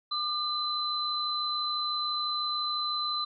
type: tone pair together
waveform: sine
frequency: 1201 / 4033 Hz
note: D6 / B7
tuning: +38 / +36 cents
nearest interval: octave + major sixth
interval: 2098 cents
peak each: -32 / -30 dBFS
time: 0.11-3.25 s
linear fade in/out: 10 ms
effects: none